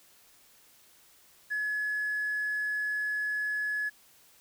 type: tone with hard clipping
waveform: sine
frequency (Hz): 1699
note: G#6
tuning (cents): +39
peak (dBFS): -29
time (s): 1.5-3.9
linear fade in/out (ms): 20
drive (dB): 1
effects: white hiss -60 dBFS RMS until 4.4 s